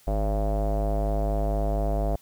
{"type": "tone with low-pass filter", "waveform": "square", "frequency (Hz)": 52.1, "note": "G#1", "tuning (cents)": 6, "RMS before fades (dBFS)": -25, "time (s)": [0.07, 2.16], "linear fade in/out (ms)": 5, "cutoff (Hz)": 660, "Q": 5.6, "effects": ["white hiss -57 dBFS RMS until 2.21 s"]}